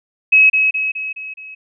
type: tone with echo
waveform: sine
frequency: 2562 Hz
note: E7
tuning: 50 cents flat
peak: -6 dBFS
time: 0.32-0.5 s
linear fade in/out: 10 ms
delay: 210 ms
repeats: 5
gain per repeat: -5 dB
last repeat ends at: 1.55 s
effects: none